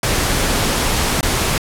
pink noise with dropouts, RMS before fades -17 dBFS, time 0.03-1.58 s, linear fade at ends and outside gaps 2 ms, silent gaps 1.21-1.229 s, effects low-pass 12000 Hz 12 dB/octave

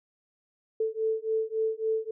sine beating tone pair, 440 / 443.6 Hz, A4 / A4, 0 / +14 cents, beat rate 3.6 Hz, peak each -29 dBFS, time 0.8-2.11 s, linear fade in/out 5 ms, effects none

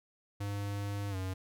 square tone with pitch glide, 101.2 to 93.88 Hz, G#2 to F#2, -44 to +26 cents, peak -35 dBFS, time 0.4-1.34 s, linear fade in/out 10 ms, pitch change -130 cents, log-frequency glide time 1.1-1.16 s, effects none

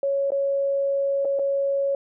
sine tone with dropouts, 554.4 Hz, C#5, in tune, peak -20 dBFS, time 0.03-1.95 s, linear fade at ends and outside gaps 2 ms, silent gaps 0.305-0.319 / 1.249-1.253 / 1.39-1.394 s, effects none

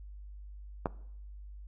clicks, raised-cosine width 1 ms, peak -15 / -29 dBFS, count 2, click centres 0.858 / 0.868 s, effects noise-tail reverb RT60 0.7 s tail -20 dB re dry + added 50 Hz sine -44 dBFS peak until 1.67 s

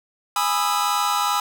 45% pulse chord, E major seventh, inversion first, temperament just, 824.1 / 988.9 / 1236.1 / 1318.5 Hz, G#5 / B5 / D#6 / E6, -14 / +2 / -12 / 0 cents, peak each -25 dBFS, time 0.36-1.4 s, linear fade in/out 2 ms, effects none

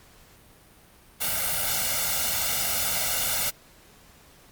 white noise with comb filter, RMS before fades -26 dBFS, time 1.2-3.51 s, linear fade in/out 20 ms, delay 1.4 ms, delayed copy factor +0.95, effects pink hiss -54 dBFS RMS until 4.51 s + Opus 48 kbps

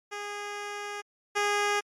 10% pulse tone pair in turn, 410.8 / 410.8 Hz, G#4 / G#4, -19 / -19 cents, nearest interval unison, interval 0 cents, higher neither, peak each -26 / -16 dBFS, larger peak second, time 0.11-1.02 / 1.35-1.81 s, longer first, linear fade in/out 20 ms, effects low-pass 8000 Hz 12 dB/octave + MP3 96 kbps

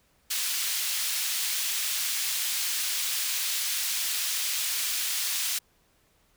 pink high-pass noise, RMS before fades -29 dBFS, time 0.3-5.59 s, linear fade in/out 10 ms, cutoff 3000 Hz, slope 12 dB/octave, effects pink hiss -66 dBFS RMS until 6.36 s

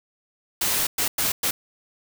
white noise bursts at uneven times, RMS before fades -23 dBFS, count 4, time 0.61-0.87 / 0.98-1.08 / 1.18-1.32 / 1.43-1.51 s, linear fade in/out 5 ms, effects none

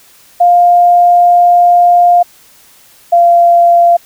sine tone pair in turn, 703 / 690.1 Hz, F5 / F5, +11 / -21 cents, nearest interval unison, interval 32 cents, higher first, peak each -3 dBFS, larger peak neither, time 0.4-2.23 / 3.12-3.97 s, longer first, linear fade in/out 10 ms, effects white hiss -43 dBFS RMS until 4.05 s

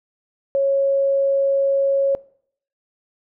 sine tone, 550 Hz, C#5, 14 cents flat, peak -15 dBFS, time 0.55-2.15 s, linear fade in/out 0 ms, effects noise-tail reverb RT60 0.6 s tail -21 dB re dry

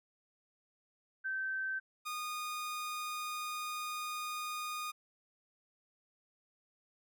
sine / sawtooth tone pair in turn, 1548 / 1228.6 Hz, G6 / D#6, -22 / -22 cents, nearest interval major third, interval 400 cents, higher first, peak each -34 / -34 dBFS, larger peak neither, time 1.24-1.8 / 2.05-4.92 s, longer second, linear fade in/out 20 ms, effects none

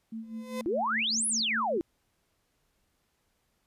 sine tone with tremolo, 223.7 Hz, A3, 29 cents sharp, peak -34 dBFS, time 0.12-1.78 s, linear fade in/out 5 ms, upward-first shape sine, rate 5 Hz, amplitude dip 70%
35% pulse tone with exponential growth, 510 Hz, C5, 44 cents flat, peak -29 dBFS, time 0.23-0.61 s, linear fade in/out 1 ms, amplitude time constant 81 ms
sine exponential two-way sweep, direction up then down, 311.1 to 11030 to 311.1 Hz, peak -26 dBFS, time 0.66-1.81 s, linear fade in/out 0 ms, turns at 1.27 s
effects pink hiss -74 dBFS RMS until 3.66 s + resampled to 32000 Hz

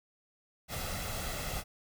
pink noise with comb filter, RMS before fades -37 dBFS, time 0.68-1.64 s, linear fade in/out 50 ms, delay 1.5 ms, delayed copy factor +0.55, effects none

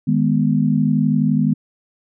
sine chord, G# minor, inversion second, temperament equal, 155.56 / 207.7 / 246.9 Hz, D#3 / G#3 / B3, 0 / 0 / 0 cents, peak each -18 dBFS, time 0.07-1.54 s, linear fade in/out 10 ms, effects none

